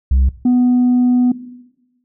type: tone pair in turn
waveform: sine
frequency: 65.6 / 247.7 Hz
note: C2 / B3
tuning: +5 / +5 cents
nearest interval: octave + major seventh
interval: 2300 cents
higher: second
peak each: -7 dBFS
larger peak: neither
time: 0.11-0.29 / 0.45-1.32 s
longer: second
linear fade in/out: 5 ms
effects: noise-tail reverb RT60 1.0 s tail -17 dB re dry + tanh soft clip ceiling -8 dBFS